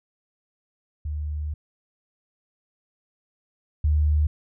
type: tone pair in turn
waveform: sine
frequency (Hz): 75.1 / 75.37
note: D2 / D2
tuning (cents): +39 / +45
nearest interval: unison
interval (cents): 6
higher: second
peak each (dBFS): -26 / -17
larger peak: second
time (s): 1.05-1.54 / 3.84-4.27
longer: first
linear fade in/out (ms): 5
effects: none